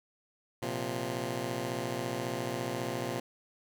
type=chord; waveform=10% pulse; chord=Bb suspended second; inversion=none; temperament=just; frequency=116.54 / 131.11 / 174.81 Hz; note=Bb2 / C3 / F3; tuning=0 / +4 / +2 cents; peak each=-29 / -29 / -33 dBFS; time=0.62-3.2 s; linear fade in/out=5 ms; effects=none